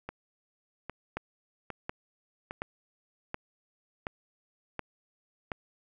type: two click trains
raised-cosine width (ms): 0.5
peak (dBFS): -22 / -18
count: 4 / 7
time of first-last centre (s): 0.09-2.509 / 1.17-5.518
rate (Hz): 1.24 / 1.38
effects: none